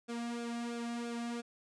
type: tone with flanger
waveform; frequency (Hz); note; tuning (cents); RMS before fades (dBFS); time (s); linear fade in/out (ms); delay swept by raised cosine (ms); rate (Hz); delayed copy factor
sawtooth; 235.9; A#3; +21; -39; 0.08-1.42; 20; 0.99 to 2.29; 3; -0.7
effects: resampled to 22050 Hz